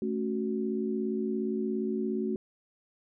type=chord; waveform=sine; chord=F# minor; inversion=first; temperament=equal; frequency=220 / 277.2 / 370 Hz; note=A3 / C#4 / F#4; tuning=0 / 0 / 0 cents; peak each=-31 / -36 / -32 dBFS; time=0.02-2.36 s; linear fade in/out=2 ms; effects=none